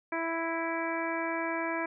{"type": "harmonic tone", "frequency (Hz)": 330.1, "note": "E4", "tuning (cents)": 2, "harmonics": [1, 2, 3, 4, 5, 6, 7], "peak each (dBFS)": [-35, -36, -36, -42, -38, -42, -39], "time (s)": [0.12, 1.86], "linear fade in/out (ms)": 5, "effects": []}